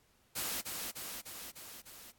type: noise with echo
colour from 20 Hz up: white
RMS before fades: -37 dBFS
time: 0.35-0.62 s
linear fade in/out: 20 ms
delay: 300 ms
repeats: 5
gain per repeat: -3 dB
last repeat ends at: 2.12 s
effects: pink hiss -70 dBFS RMS until 2.18 s + AAC 64 kbps